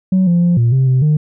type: tone with pitch steps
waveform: sine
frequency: 187.2 / 173.2 / 174.2 / 117.7 / 132.2 / 129.4 / 151.7 Hz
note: F#3 / F3 / F3 / A#2 / C3 / C3 / D#3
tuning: +20 / -14 / -4 / +17 / +18 / -19 / -44 cents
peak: -7 dBFS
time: 0.12-1.17 s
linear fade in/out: 5 ms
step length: 150 ms
effects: tanh soft clip ceiling -7 dBFS